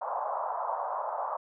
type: band-pass noise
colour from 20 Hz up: white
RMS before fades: -33 dBFS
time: 0.01-1.37 s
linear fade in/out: 10 ms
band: 590 to 1100 Hz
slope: 48 dB/octave
effects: none